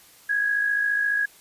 sine tone with amplitude modulation, 1659 Hz, G#6, 2 cents flat, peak -18 dBFS, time 0.29-1.26 s, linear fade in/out 10 ms, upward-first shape sine, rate 54.5 Hz, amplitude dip 50%, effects white hiss -52 dBFS RMS until 1.4 s + resampled to 32000 Hz

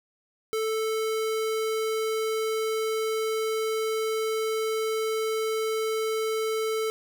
square tone, 440 Hz, A4, in tune, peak -26 dBFS, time 0.53-6.9 s, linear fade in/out 0 ms, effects none

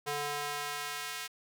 square tone with high-pass filter sweep, 145.8 Hz, D3, 12 cents flat, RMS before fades -37 dBFS, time 0.06-1.28 s, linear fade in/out 20 ms, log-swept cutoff 510 to 1900 Hz, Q 0.78, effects none

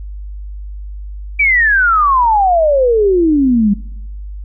sine exponential sweep, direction down, 2349 to 196 Hz, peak -8 dBFS, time 1.39-3.74 s, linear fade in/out 10 ms, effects noise-tail reverb RT60 1.0 s tail -24 dB re dry + added 50 Hz sine -24 dBFS peak until 4.44 s

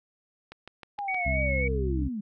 click train, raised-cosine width 0.3 ms, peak -26 dBFS, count 5, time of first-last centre 0.52-1.145 s, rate 6.4 Hz
sine linear sweep, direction down, 830.6 to 196 Hz, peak -30 dBFS, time 0.98-2.21 s, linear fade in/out 10 ms
sine tone with vibrato, 2217 Hz, C#7, in tune, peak -28 dBFS, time 1.08-1.68 s, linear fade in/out 5 ms, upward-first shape sine, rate 3.7 Hz, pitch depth 34 cents each way
harmonic tone, 66.2 Hz, C2, 21 cents sharp, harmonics 1 / 2 / 3 / 4, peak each -27 / -33 / -37 / -39 dBFS, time 1.25-2.09 s, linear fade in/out 20 ms
effects none

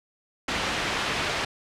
white low-pass noise, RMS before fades -28 dBFS, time 0.48-1.45 s, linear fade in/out 5 ms, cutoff 2900 Hz, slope 12 dB/octave, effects low-pass 10000 Hz 12 dB/octave

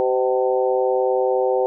harmonic tone with a mistuned harmonic, 127.9 Hz, C3, 39 cents flat, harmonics 3 / 4 / 5 / 6 / 7, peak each -21 / -19 / -29 / -25 / -30 dBFS, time 0-1.66 s, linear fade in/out 0 ms, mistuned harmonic 5, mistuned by -55 cents, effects none

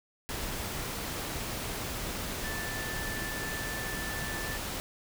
sine tone in noise, 1760 Hz, A6, in tune, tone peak -38 dBFS, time 2.44-4.57 s, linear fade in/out 0 ms, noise pink, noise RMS -36 dBFS, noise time 0.29-4.8 s, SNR -5 dB, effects none

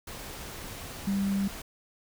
sine tone in noise, 197.2 Hz, G3, 11 cents sharp, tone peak -25 dBFS, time 1.07-1.48 s, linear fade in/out 5 ms, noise pink, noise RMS -41 dBFS, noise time 0.07-1.62 s, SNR +13 dB, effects none

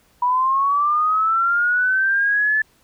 sine linear sweep, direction up, 973 to 1746 Hz, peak -15 dBFS, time 0.22-2.62 s, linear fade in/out 5 ms, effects pink hiss -58 dBFS RMS until 2.83 s

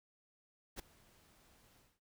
pink noise with ADSR envelope, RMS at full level -43 dBFS, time 0.76-2 s, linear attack 34 ms, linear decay 6 ms, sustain -24 dB, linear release 220 ms, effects none

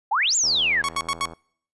sine exponential two-way sweep, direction up then down, 744 to 7510 to 1588 Hz, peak -18 dBFS, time 0.11-0.82 s, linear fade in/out 10 ms, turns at 0.36 s
click train, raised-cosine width 1 ms, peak -25 dBFS, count 75, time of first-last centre 0.44-1.335 s, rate 82.7 Hz
sawtooth tone bursts, 1108.7 Hz, C#6, in tune, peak -18 dBFS, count 4, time 0.84-1.255 s, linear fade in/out 0 ms, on 46 ms, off 77 ms
effects noise-tail reverb RT60 0.6 s tail -26 dB re dry + resampled to 24000 Hz

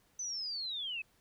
sine linear sweep, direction down, 6130 to 2517 Hz, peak -36 dBFS, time 0.19-1.02 s, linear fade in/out 5 ms, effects pink hiss -70 dBFS RMS until 1.2 s

